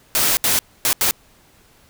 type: noise bursts at uneven times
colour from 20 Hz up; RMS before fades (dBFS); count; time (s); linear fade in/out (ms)
white; -17; 4; 0.15-0.37 / 0.44-0.59 / 0.85-0.93 / 1.01-1.11; 0
effects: pink hiss -53 dBFS RMS until 1.89 s